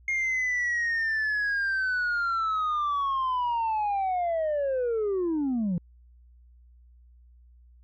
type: linear sweep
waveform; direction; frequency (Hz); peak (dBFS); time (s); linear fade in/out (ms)
sine; down; 2138 to 164.9; -22; 0.08-5.78; 2
effects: tanh soft clip ceiling -23 dBFS + added 60 Hz sine -52 dBFS peak until 7.83 s